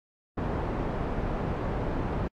pink low-pass noise, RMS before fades -30 dBFS, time 0.37-2.28 s, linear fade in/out 10 ms, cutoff 950 Hz, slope 12 dB/octave, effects AAC 64 kbps

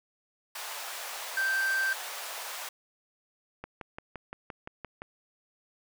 pink high-pass noise, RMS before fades -39 dBFS, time 0.55-2.69 s, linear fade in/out 5 ms, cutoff 640 Hz, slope 24 dB/octave
triangle tone, 1565 Hz, G6, 3 cents flat, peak -24 dBFS, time 1.37-1.93 s, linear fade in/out 2 ms
click train, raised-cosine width 0.5 ms, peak -24 dBFS, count 9, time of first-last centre 3.64-5.019 s, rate 5.8 Hz
effects none

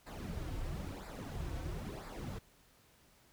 brown noise with flanger, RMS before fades -42 dBFS, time 0.06-2.39 s, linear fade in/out 10 ms, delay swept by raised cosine 0.32 to 5.02 ms, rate 1 Hz, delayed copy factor -0.75, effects pink hiss -66 dBFS RMS until 3.32 s

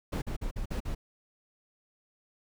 brown noise bursts, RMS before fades -33 dBFS, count 6, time 0.12-0.95 s, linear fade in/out 10 ms, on 100 ms, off 46 ms, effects none

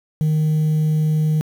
sine tone, 154.8 Hz, D#3, 9 cents flat, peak -12 dBFS, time 0.21-1.41 s, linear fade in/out 0 ms, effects tanh soft clip ceiling -14 dBFS + 7-bit

